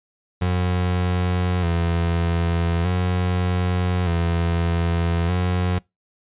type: tone with vibrato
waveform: 30% pulse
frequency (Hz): 87.31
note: F2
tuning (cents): 0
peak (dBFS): -16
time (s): 0.41-5.79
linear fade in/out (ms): 10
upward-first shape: square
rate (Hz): 0.41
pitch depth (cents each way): 52
effects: noise-tail reverb RT60 0.2 s tail -25 dB re dry + resampled to 8000 Hz